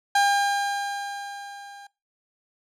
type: tone with level ramp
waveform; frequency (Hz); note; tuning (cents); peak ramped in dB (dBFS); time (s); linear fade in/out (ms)
30% pulse; 804; G5; +44; -14 to -40; 0.15-1.87; 5
effects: noise-tail reverb RT60 0.3 s tail -24 dB re dry + low-pass 9000 Hz 12 dB/octave